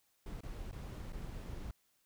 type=noise with dropouts; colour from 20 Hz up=brown; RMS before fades=-44 dBFS; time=0.26-1.71 s; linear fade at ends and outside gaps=2 ms; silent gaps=0.407-0.433 / 0.713-0.728 / 1.123-1.132 s; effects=white hiss -75 dBFS RMS until 2.05 s